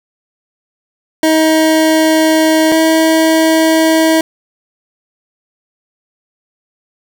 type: tone pair in turn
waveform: 25% pulse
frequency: 316.8 / 321 Hz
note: D#4 / E4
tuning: +31 / -46 cents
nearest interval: unison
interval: 23 cents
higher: second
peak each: -4 dBFS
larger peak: neither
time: 1.23-2.72 / 2.72-4.21 s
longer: neither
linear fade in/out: 2 ms
effects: none